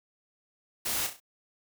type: noise with echo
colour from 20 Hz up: white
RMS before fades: -31 dBFS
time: 0.85-1.07 s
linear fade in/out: 10 ms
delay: 33 ms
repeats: 4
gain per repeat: -7 dB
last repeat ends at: 1.202 s
effects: none